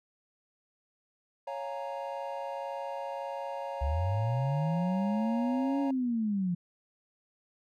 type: chord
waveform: triangle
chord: Bb minor seventh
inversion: first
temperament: equal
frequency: 554.4 / 698.5 / 830.6 / 932.3 Hz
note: Db5 / F5 / Ab5 / Bb5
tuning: 0 / 0 / 0 / 0 cents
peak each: -36 / -40 / -41 / -38 dBFS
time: 1.47-5.91 s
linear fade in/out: 5 ms
type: linear two-way sweep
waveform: sine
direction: up then down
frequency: 65.41 to 282.1 to 170.9 Hz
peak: -27 dBFS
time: 3.81-6.55 s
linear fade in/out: 10 ms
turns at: 5.81 s
effects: none